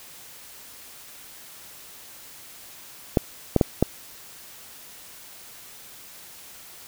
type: clicks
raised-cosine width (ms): 2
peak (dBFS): -3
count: 4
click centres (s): 3.172 / 3.563 / 3.612 / 3.826
effects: white hiss -45 dBFS RMS until 6.87 s